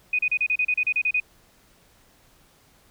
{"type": "tone bursts", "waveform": "sine", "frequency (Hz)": 2489, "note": "D#7", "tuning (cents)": 0, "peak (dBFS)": -19, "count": 12, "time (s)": [0.13, 1.201], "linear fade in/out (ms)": 5, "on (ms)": 59, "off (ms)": 33, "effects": ["pink hiss -58 dBFS RMS until 2.9 s"]}